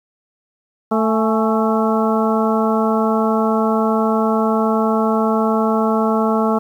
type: harmonic tone with a mistuned harmonic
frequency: 221.3 Hz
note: A3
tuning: 10 cents sharp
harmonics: 1 / 2 / 3 / 4 / 5 / 6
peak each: -17 / -20 / -22 / -23 / -24 / -25 dBFS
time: 0.91-6.59 s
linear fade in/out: 10 ms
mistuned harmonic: 4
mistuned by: -66 cents
effects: 8-bit